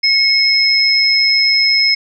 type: tone pair together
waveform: sine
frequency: 2180 / 5146 Hz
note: C#7 / E8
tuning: -29 / -43 cents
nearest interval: octave + minor third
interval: 1486 cents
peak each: -14 / -11 dBFS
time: 0.03-1.95 s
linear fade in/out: 10 ms
effects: none